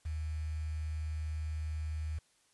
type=tone with quantisation; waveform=sine; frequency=77.78 Hz; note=D#2; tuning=in tune; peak=-34 dBFS; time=0.05-2.19 s; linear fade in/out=10 ms; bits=9; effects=white hiss -70 dBFS RMS until 2.53 s + resampled to 24000 Hz